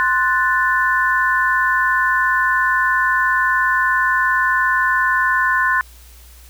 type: chord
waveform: sine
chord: F# diminished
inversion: second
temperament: equal with one note detuned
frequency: 1042.9 / 1480 / 1760 Hz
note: C6 / F#6 / A6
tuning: -6 / 0 / 0 cents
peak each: -18 dBFS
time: 0-5.81 s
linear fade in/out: 0 ms
effects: added 60 Hz sine -41 dBFS peak until 6.49 s + white hiss -47 dBFS RMS until 6.49 s